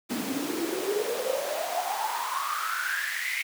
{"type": "noise with high-pass filter sweep", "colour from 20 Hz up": "pink", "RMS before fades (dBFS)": -30, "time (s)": [0.09, 3.43], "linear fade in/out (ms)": 20, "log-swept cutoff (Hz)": [230, 2200], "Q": 10, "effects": []}